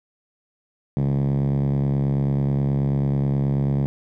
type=tone with band-pass filter; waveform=5% pulse; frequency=69.3 Hz; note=C#2; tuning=in tune; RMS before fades=-21 dBFS; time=0.97-3.86 s; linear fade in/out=0 ms; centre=150 Hz; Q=3.4; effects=none

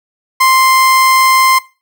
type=tone; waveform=30% pulse; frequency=1046.5 Hz; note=C6; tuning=in tune; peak=-4 dBFS; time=0.4-1.59 s; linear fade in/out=10 ms; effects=noise-tail reverb RT60 0.3 s tail -19 dB re dry

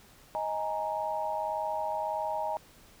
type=chord; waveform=sine; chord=D# suspended fourth; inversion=none; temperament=equal with one note detuned; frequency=626.2 / 830.6 / 932.3 Hz; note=D#5 / G#5 / A#5; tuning=+11 / 0 / 0 cents; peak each=-34 dBFS; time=0.35-2.57 s; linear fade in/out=0 ms; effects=pink hiss -57 dBFS RMS until 3 s

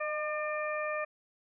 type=harmonic tone with a mistuned harmonic; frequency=600 Hz; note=D5; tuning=37 cents sharp; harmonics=1 / 2 / 3 / 4; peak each=-34 / -37 / -39 / -40 dBFS; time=0-1.05 s; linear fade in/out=10 ms; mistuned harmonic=1; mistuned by=+30 cents; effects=none

